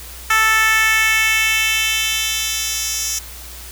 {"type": "tone with high-pass filter sweep", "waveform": "10% pulse", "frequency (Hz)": 440, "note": "A4", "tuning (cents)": 0, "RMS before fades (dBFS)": -17, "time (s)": [0.3, 3.19], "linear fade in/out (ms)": 5, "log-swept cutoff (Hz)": [1400, 5400], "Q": 2, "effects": ["added 60 Hz sine -36 dBFS peak until 3.71 s", "white hiss -36 dBFS RMS until 3.71 s"]}